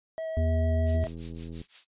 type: tone with vibrato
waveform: triangle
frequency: 644 Hz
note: E5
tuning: 41 cents flat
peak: -29 dBFS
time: 0.18-1.07 s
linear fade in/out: 0 ms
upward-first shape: triangle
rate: 6.7 Hz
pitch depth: 9 cents each way
type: harmonic tone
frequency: 81.1 Hz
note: E2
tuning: 28 cents flat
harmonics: 1 / 3 / 5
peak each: -24 / -34 / -42 dBFS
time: 0.37-1.04 s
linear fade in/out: 0 ms
type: noise with tremolo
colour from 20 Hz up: violet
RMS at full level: -33 dBFS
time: 0.86-1.86 s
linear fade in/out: 10 ms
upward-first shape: triangle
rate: 5.8 Hz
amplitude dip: 100%
type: click train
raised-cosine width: 3 ms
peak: -29 dBFS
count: 56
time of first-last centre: 0.95-1.615 s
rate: 82.7 Hz
effects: noise-tail reverb RT60 0.1 s tail -17 dB re dry + resampled to 8000 Hz